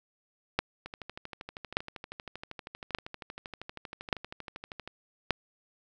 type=two click trains; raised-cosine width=0.3 ms; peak=-24 / -9 dBFS; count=52 / 5; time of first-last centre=0.86-4.876 / 0.59-5.307 s; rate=12.7 / 0.848 Hz; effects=none